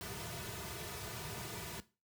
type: noise with comb filter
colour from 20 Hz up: pink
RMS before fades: -44 dBFS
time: 0.01-1.8 s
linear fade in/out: 0 ms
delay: 3.7 ms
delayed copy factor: -0.8
effects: noise-tail reverb RT60 0.3 s tail -17 dB re dry + high-pass 60 Hz 12 dB/octave